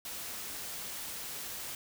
white noise, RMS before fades -41 dBFS, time 0.05-1.75 s, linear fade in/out 2 ms, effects none

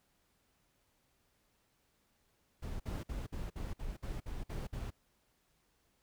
brown noise bursts, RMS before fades -40 dBFS, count 10, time 2.62-4.906 s, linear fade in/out 10 ms, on 180 ms, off 54 ms, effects pink hiss -75 dBFS RMS until 6.02 s

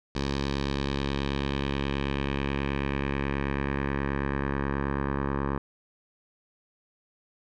10% pulse tone with low-pass filter sweep, 69.3 Hz, C#2, in tune, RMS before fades -29 dBFS, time 0.15-5.58 s, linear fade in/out 5 ms, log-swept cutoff 4700 to 1300 Hz, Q 2, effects none

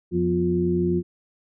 harmonic tone with a mistuned harmonic, 88 Hz, F2, 14 cents sharp, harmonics 1 / 2 / 3 / 4, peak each -30 / -23 / -31 / -22 dBFS, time 0.11-1.03 s, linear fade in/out 50 ms, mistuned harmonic 3, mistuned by -110 cents, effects none

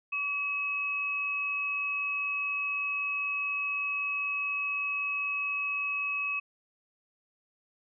sine tone pair together, 1143 / 2566 Hz, D6 / E7, -47 / -47 cents, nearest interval octave + major second, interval 1400 cents, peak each -39 / -29 dBFS, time 0.12-6.4 s, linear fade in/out 10 ms, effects none

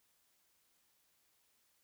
silence, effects white hiss -75 dBFS RMS until 1.83 s

